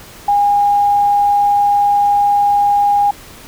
sine tone, 815 Hz, G#5, 33 cents flat, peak -9 dBFS, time 0.28-3.11 s, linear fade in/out 5 ms, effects pink hiss -37 dBFS RMS until 3.47 s

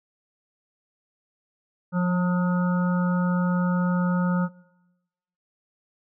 harmonic tone with a mistuned harmonic, 179.8 Hz, F#3, 49 cents flat, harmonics 1 / 3 / 5 / 7 / 8, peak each -20 / -32 / -35 / -34 / -36 dBFS, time 1.92-4.49 s, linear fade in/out 50 ms, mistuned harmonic 1, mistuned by -19 cents, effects noise-tail reverb RT60 1.0 s tail -22 dB re dry

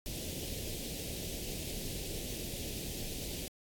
pink band-stop noise, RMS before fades -40 dBFS, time 0.06-3.48 s, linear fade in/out 0 ms, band 570 to 2600 Hz, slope 24 dB/octave, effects AAC 64 kbps

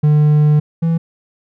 triangle tone pair in turn, 150 / 165.21 Hz, D3 / E3, +37 / +4 cents, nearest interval major second, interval 167 cents, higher second, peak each -6 / -10 dBFS, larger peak first, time 0.03-0.6 / 0.82-0.98 s, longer first, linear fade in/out 10 ms, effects none

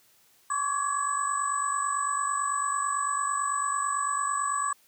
sine tone cluster, 1100 / 1149 / 1671 / 7970 Hz, C#6 / D6 / G#6 / B8, -14 / -38 / +10 / +15 cents, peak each -32 / -28 / -36 / -33 dBFS, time 0.5-4.73 s, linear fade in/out 5 ms, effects white hiss -62 dBFS RMS until 4.87 s + high-pass 80 Hz 12 dB/octave

